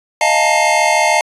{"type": "tone cluster", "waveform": "square", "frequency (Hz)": [620, 694, 859, 905, 2125], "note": ["D#5", "F5", "A5", "A5", "C7"], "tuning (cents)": [-6, -11, -42, 48, 26], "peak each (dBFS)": -18, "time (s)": [0.21, 1.21], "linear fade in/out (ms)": 2, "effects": ["resampled to 24000 Hz"]}